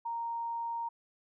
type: tone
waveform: sine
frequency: 930 Hz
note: A#5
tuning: 4 cents flat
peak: -33 dBFS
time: 0.05-0.89 s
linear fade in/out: 10 ms
effects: none